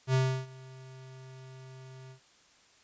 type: tone with ADSR envelope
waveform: square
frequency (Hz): 130.81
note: C3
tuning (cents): 0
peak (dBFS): -23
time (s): 0.07-2.2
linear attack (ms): 70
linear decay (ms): 320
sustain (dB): -24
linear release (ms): 96
effects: white hiss -62 dBFS RMS until 2.83 s + resampled to 16000 Hz